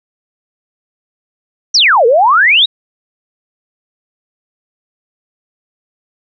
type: exponential two-way sweep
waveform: sine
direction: down then up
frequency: 6090 to 440 to 3948 Hz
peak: -5 dBFS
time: 1.74-2.66 s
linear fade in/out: 10 ms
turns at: 2.06 s
effects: none